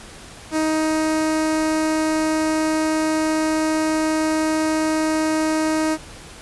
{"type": "tone with notch filter", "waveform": "sawtooth", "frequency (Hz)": 313.7, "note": "D#4", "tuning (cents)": 14, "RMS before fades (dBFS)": -20, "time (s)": [0.51, 5.98], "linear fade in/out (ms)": 50, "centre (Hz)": 3300, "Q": 1.8, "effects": ["pink hiss -40 dBFS RMS until 6.41 s", "resampled to 24000 Hz"]}